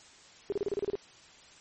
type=tone bursts; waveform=sine; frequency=404.2 Hz; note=G#4; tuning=47 cents flat; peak=-27 dBFS; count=9; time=0.5-0.954 s; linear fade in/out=0 ms; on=22 ms; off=32 ms; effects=white hiss -55 dBFS RMS until 1.6 s + MP3 32 kbps